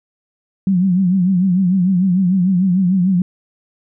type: tone with vibrato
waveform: sine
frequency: 184.7 Hz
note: F#3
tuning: 3 cents flat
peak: -11 dBFS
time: 0.67-3.22 s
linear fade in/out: 2 ms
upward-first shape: triangle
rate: 6.7 Hz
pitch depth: 120 cents each way
effects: none